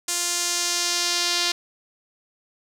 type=tone with band-pass filter sweep; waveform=sawtooth; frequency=349.2 Hz; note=F4; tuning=in tune; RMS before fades=-24 dBFS; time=0.08-1.52 s; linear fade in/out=5 ms; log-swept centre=7500 to 4500 Hz; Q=1.8; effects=none